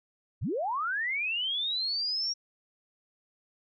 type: linear sweep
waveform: sine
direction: up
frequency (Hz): 56.6 to 5650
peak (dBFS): -28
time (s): 0.41-2.34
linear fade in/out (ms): 20
effects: none